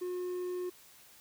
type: tone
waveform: triangle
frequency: 360 Hz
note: F#4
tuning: 47 cents flat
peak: -32 dBFS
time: 0.01-0.7 s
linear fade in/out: 10 ms
effects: white hiss -58 dBFS RMS until 1.2 s